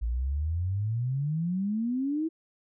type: exponential sweep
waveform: sine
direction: up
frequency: 54.8 to 329.6 Hz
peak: -26 dBFS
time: 0.01-2.29 s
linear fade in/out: 20 ms
effects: none